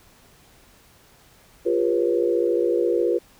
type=tone cluster; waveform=sine; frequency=349.1 / 403.3 / 481.6 / 541 Hz; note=F4 / G4 / B4 / C#5; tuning=-1 / +49 / -44 / -42 cents; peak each=-22 / -25 / -22 / -29 dBFS; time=1.65-3.19 s; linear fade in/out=20 ms; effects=pink hiss -54 dBFS RMS until 3.39 s